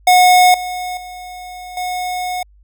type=tone with level steps; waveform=square; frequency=728 Hz; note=F#5; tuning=28 cents flat; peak=-7 / -22 / -30 / -20 dBFS; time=0.07-2.43 s; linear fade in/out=5 ms; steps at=0.54 / 0.97 / 1.77 s; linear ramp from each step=2 ms; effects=added 50 Hz sine -45 dBFS peak until 2.63 s